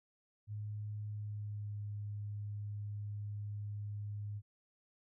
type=tone with pitch glide; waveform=sine; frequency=105.1 to 103.47 Hz; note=G#2 to G#2; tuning=+21 to -6 cents; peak=-39 dBFS; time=0.47-4.42 s; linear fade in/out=50 ms; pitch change=-27 cents; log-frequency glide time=1.07-1.79 s; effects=none